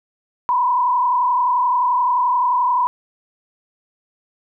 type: tone with frequency modulation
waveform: sine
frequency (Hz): 987.8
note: B5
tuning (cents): 0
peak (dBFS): -14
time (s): 0.49-2.87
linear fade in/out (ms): 0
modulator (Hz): 31.5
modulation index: 1.2
effects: none